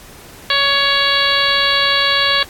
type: harmonic tone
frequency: 559 Hz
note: C#5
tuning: 14 cents sharp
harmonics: 1 / 2 / 3 / 4 / 5 / 6 / 7 / 8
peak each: -24 / -20 / -18 / -22 / -22 / -19 / -19 / -21 dBFS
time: 0.5-2.43 s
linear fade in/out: 2 ms
effects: pink hiss -39 dBFS RMS until 2.49 s + AAC 64 kbps